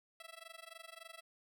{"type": "tone with amplitude modulation", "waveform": "10% pulse", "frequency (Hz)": 659.3, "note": "E5", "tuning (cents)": 0, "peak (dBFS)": -39, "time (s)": [0.2, 1.21], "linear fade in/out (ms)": 2, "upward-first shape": "sine", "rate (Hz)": 23.5, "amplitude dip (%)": 95, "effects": []}